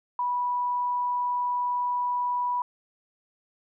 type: tone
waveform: sine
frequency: 981 Hz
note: B5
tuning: 12 cents flat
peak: -24 dBFS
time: 0.19-2.62 s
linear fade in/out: 2 ms
effects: none